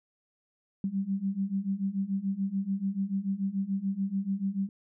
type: beating tone pair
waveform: sine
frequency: 191.5 / 198.4 Hz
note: G3 / G3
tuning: -40 / +21 cents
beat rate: 6.9 Hz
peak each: -32 / -30 dBFS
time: 0.84-4.69 s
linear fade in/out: 2 ms
effects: none